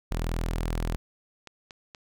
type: tone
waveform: sawtooth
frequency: 41.2 Hz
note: E1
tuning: in tune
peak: -23 dBFS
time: 0.11-0.96 s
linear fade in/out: 0 ms
type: clicks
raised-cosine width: 0.2 ms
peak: -26 dBFS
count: 3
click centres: 1.473 / 1.708 / 1.948 s
effects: none